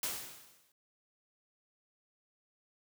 white noise with exponential decay, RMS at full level -34 dBFS, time 0.03-0.72 s, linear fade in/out 2 ms, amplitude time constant 150 ms, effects high-pass 60 Hz 12 dB/octave

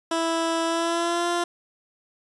15% pulse tone with pitch glide, 329.6 to 346.6 Hz, E4 to F4, 0 to -13 cents, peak -16 dBFS, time 0.11-1.44 s, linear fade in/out 5 ms, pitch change +87 cents, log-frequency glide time 0.65-1.28 s, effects resampled to 24000 Hz

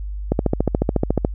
click train, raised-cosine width 2 ms, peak -3 dBFS, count 14, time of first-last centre 0.32-1.249 s, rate 14 Hz, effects added 50 Hz sine -25 dBFS peak until 1.34 s

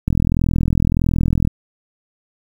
click train, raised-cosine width 5 ms, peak -4 dBFS, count 59, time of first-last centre 0.08-1.474 s, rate 41.6 Hz, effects 7-bit

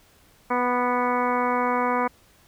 harmonic tone with a mistuned harmonic, 246.9 Hz, B3, in tune, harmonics 1 / 2 / 3 / 4 / 5 / 6 / 7 / 8 / 9, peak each -28 / -27 / -29 / -25 / -29 / -34 / -39 / -38 / -35 dBFS, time 0.5-2.08 s, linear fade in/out 10 ms, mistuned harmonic 5, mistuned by -18 cents, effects pink hiss -57 dBFS RMS until 2.47 s

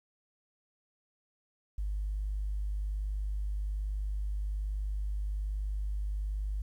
sine tone, 50.6 Hz, G#1, 44 cents flat, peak -30 dBFS, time 1.78-6.62 s, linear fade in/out 5 ms, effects tanh soft clip ceiling -26 dBFS + 11-bit

